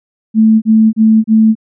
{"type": "tone bursts", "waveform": "sine", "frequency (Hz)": 220, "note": "A3", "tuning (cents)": 0, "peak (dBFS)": -4, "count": 4, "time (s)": [0.34, 1.553], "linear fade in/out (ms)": 50, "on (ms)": 280, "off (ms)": 31, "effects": []}